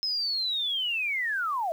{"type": "linear sweep", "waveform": "sine", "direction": "down", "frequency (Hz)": [5170, 622.3], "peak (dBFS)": -26, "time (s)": [0.03, 1.72], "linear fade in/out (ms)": 0, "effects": ["9-bit"]}